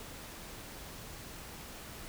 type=silence; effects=pink hiss -47 dBFS RMS until 2.08 s